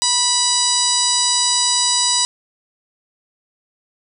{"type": "harmonic tone", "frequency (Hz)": 981, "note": "B5", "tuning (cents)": -12, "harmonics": [1, 2, 3, 4, 5, 6, 7, 8, 9], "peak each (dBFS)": [-24, -32, -29, -20, -20, -24, -29, -21, -24], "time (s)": [0.02, 2.25], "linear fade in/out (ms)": 0, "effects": []}